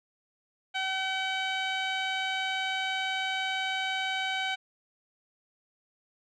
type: tone with low-pass filter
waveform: 15% pulse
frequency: 762 Hz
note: G5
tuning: 49 cents flat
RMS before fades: -31 dBFS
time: 0.74-4.56 s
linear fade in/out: 20 ms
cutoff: 3900 Hz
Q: 1.7
effects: none

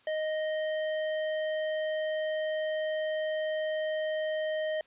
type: tone with hard clipping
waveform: sine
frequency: 622.3 Hz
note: D#5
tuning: in tune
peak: -31 dBFS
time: 0.07-4.81 s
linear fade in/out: 2 ms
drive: 14 dB
effects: white hiss -63 dBFS RMS until 4.86 s + resampled to 8000 Hz

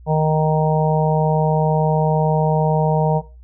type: harmonic tone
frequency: 155.56 Hz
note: D#3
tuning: in tune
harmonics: 1 / 3 / 4 / 5 / 6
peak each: -16 / -21 / -22 / -23 / -24 dBFS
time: 0.06-3.22 s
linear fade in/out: 50 ms
effects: noise-tail reverb RT60 0.3 s tail -17 dB re dry + added 60 Hz sine -39 dBFS peak until 3.43 s

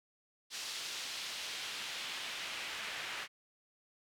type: noise with band-pass filter sweep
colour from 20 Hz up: pink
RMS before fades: -42 dBFS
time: 0.5-3.28 s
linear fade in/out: 50 ms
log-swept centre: 4500 to 2300 Hz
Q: 1.2
effects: none

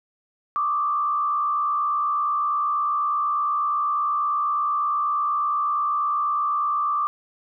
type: tone with frequency modulation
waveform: sine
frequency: 1178 Hz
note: D6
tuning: 5 cents sharp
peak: -20 dBFS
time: 0.56-7.07 s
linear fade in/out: 0 ms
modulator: 68.3 Hz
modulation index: 0.71
effects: none

